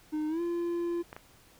triangle tone with pitch glide, 306.3 to 343.8 Hz, D#4 to F4, -27 to -27 cents, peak -27 dBFS, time 0.12-1.03 s, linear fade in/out 20 ms, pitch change +200 cents, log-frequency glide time 0.28-0.41 s
clicks, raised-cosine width 0.5 ms, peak -27 dBFS, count 2, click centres 1.129 / 1.165 s
effects pink hiss -59 dBFS RMS until 1.59 s

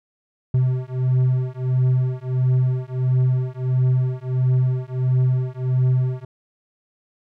triangle beating tone pair, 127.2 / 128.7 Hz, C3 / C3, -48 / -28 cents, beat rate 1.5 Hz, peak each -18 dBFS, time 0.54-6.25 s, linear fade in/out 5 ms, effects none

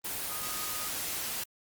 sine tone in noise, 1244.5 Hz, D#6, in tune, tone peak -43 dBFS, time 0.29-0.88 s, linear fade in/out 10 ms, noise white, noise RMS -35 dBFS, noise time 0.04-1.44 s, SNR -11 dB, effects Opus 24 kbps

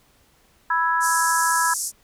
sine chord, E major, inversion second, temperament equal, 987.8 / 1318.5 / 1661.2 Hz, B5 / E6 / G#6, 0 / 0 / 0 cents, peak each -21 / -24 / -23 dBFS, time 0.7-1.74 s, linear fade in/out 5 ms
white band-pass noise, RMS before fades -27 dBFS, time 1-1.92 s, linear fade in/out 50 ms, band 5400 to 11000 Hz, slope 48 dB/octave
effects pink hiss -59 dBFS RMS until 2.03 s

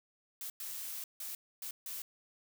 blue noise bursts at uneven times, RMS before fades -42 dBFS, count 5, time 0.41-0.5 / 0.6-1.04 / 1.2-1.35 / 1.62-1.71 / 1.86-2.02 s, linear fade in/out 2 ms, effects none

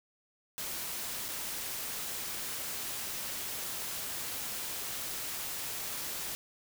white noise with dropouts, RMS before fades -38 dBFS, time 0.58-6.35 s, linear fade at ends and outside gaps 0 ms, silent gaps 1.282-1.287 s, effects none

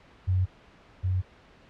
sine tone pair in turn, 92.5 / 92.5 Hz, F#2 / F#2, 0 / 0 cents, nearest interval unison, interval 0 cents, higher neither, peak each -21 / -23 dBFS, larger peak first, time 0.27-0.46 / 1.03-1.22 s, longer neither, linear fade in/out 20 ms, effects pink hiss -55 dBFS RMS until 1.69 s + low-pass 3000 Hz 12 dB/octave

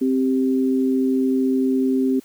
sine tone pair together, 262.3 / 392 Hz, C4 / G4, +4 / 0 cents, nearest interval perfect fifth, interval 696 cents, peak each -17 / -23 dBFS, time 0.01-2.2 s, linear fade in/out 10 ms, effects white hiss -52 dBFS RMS until 2.24 s

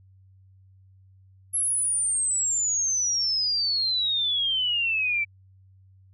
sine exponential sweep, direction down, 11220 to 2307 Hz, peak -22 dBFS, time 1.53-5.25 s, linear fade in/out 20 ms, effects added 95 Hz sine -52 dBFS peak until 6.13 s

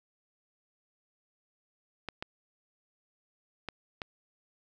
clicks, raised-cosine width 0.3 ms, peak -20 dBFS, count 4, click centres 2.087 / 2.225 / 3.687 / 4.018 s, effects none

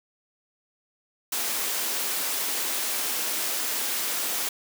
white high-pass noise, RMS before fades -28 dBFS, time 1.32-4.49 s, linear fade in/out 5 ms, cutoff 240 Hz, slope 24 dB/octave, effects none

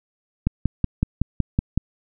click train, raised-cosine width 5 ms, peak -6 dBFS, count 8, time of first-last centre 0.47-1.776 s, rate 5.36 Hz, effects none

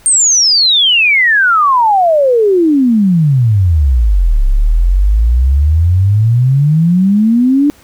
sine exponential two-way sweep, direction down then up, 8790 to 32.99 to 297.1 Hz, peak -6 dBFS, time 0.06-7.7 s, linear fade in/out 0 ms, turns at 4.45 s, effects pink hiss -44 dBFS RMS until 7.83 s

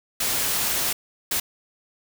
white noise bursts at uneven times, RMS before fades -24 dBFS, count 2, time 0.2-0.93 / 1.31-1.4 s, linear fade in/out 5 ms, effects none

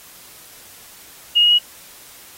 sine tone with pitch steps, 2864 / 2884 / 2904 Hz, F7 / F#7 / F#7, +43 / -45 / -33 cents, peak -10 dBFS, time 1.35-1.59 s, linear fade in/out 20 ms, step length 80 ms, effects white hiss -43 dBFS RMS until 2.37 s + AAC 48 kbps

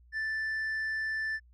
sine tone with tanh clipping, 1762 Hz, A6, 2 cents sharp, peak -31 dBFS, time 0.12-1.4 s, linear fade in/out 50 ms, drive 3 dB, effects added 60 Hz sine -56 dBFS peak until 1.53 s

